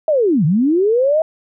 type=linear two-way sweep; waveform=sine; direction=down then up; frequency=650 to 140.5 to 650 Hz; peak=-11 dBFS; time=0.08-1.22 s; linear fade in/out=2 ms; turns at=0.45 s; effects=none